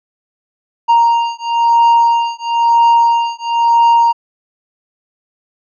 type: beating tone pair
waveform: triangle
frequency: 932.3 / 933.3 Hz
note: A#5 / A#5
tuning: 0 / +2 cents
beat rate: 1 Hz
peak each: -10 dBFS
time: 0.88-4.13 s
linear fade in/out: 20 ms
effects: resampled to 16000 Hz